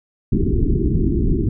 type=low-pass noise; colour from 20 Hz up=pink; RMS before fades=-17 dBFS; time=0.32-1.49 s; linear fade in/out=5 ms; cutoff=400 Hz; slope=96 dB/octave; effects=none